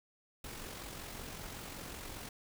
pink noise with amplitude modulation, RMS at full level -44 dBFS, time 0.44-2.29 s, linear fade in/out 2 ms, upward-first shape sine, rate 45.3 Hz, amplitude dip 40%, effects none

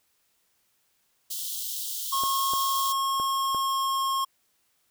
white high-pass noise, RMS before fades -33 dBFS, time 1.3-2.93 s, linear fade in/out 10 ms, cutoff 3000 Hz, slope 96 dB/octave
square tone with pitch glide, 1085 to 1078.1 Hz, C#6 to C#6, -37 to -49 cents, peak -25 dBFS, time 2.12-4.25 s, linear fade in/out 10 ms, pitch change -12 cents, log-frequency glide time 3.04-4.05 s
clicks, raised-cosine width 1 ms, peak -22 dBFS, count 4, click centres 2.236 / 2.536 / 3.199 / 3.547 s
effects white hiss -70 dBFS RMS until 4.9 s

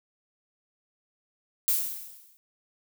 violet noise with exponential decay, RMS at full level -22 dBFS, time 1.68-2.37 s, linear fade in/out 0 ms, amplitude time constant 150 ms, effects none

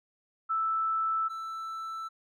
sine / triangle tone pair in turn, 1318.5 / 1324.1 Hz, E6 / E6, 0 / +7 cents, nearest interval unison, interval 7 cents, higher second, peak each -26 / -33 dBFS, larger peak first, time 0.49-1.29 / 1.29-2.09 s, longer neither, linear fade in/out 20 ms, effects none

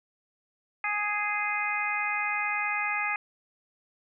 harmonic tone, 415.4 Hz, G#4, in tune, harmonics 2 / 3 / 4 / 5 / 6, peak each -34 / -34 / -35 / -31 / -32 dBFS, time 0.84-3.16 s, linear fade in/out 2 ms, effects none

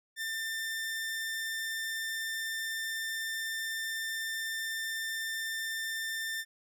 sawtooth tone, 1792 Hz, A6, 31 cents sharp, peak -30 dBFS, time 0.16-6.45 s, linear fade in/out 50 ms, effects none

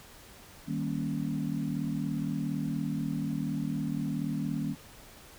sine chord, Eb dominant seventh, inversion none, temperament equal, 155.56 / 196 / 233.1 / 277.2 Hz, Eb3 / G3 / Bb3 / Db4, 0 / 0 / 0 / 0 cents, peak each -34 / -36 / -35 / -35 dBFS, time 0.66-4.76 s, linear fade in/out 50 ms, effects pink hiss -52 dBFS RMS until 5.38 s

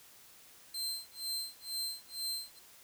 sawtooth tone with tremolo, 4126 Hz, C8, 25 cents flat, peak -31 dBFS, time 0.74-2.59 s, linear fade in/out 5 ms, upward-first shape sine, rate 2.1 Hz, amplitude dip 100%, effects white hiss -58 dBFS RMS until 2.83 s

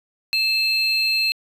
triangle tone pair together, 2631 / 4181 Hz, E7 / C8, -4 / -2 cents, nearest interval minor sixth, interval 802 cents, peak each -19 / -19 dBFS, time 0.33-1.32 s, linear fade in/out 0 ms, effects resampled to 32000 Hz

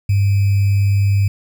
sine tone with sample-and-hold, 99.5 Hz, G2, 26 cents sharp, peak -11 dBFS, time 0.09-1.28 s, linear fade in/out 5 ms, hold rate 2450 Hz, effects none

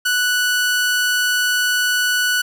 sawtooth tone, 1480 Hz, F#6, in tune, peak -12 dBFS, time 0.05-2.42 s, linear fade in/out 10 ms, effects none

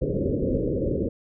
white low-pass noise, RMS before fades -25 dBFS, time 0.01-1.09 s, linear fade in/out 10 ms, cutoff 550 Hz, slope 96 dB/octave, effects none

